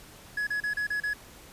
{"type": "tone bursts", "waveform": "triangle", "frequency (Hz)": 1686, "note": "G#6", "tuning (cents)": 26, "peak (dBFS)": -25, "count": 6, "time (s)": [0.37, 1.135], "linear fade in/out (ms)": 5, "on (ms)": 100, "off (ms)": 33, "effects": ["pink hiss -50 dBFS RMS until 1.52 s", "resampled to 32000 Hz"]}